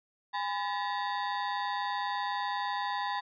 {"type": "ring-modulated tone", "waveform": "35% pulse", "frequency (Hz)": 912, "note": "A#5", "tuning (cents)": -38, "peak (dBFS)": -26, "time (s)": [0.33, 3.21], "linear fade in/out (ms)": 20, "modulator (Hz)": 93.9, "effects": ["resampled to 11025 Hz"]}